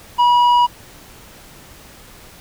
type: tone with tanh clipping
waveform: triangle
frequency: 969 Hz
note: B5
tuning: 33 cents flat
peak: -11 dBFS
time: 0.18-0.67 s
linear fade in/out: 20 ms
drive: 11 dB
effects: pink hiss -42 dBFS RMS until 2.4 s